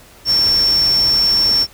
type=tone in noise; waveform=sine; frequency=5440 Hz; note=F8; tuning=46 cents flat; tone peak=-11 dBFS; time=0.25-1.67 s; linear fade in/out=50 ms; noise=pink; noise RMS=-28 dBFS; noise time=0.25-1.67 s; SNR=+14 dB; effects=pink hiss -44 dBFS RMS until 1.73 s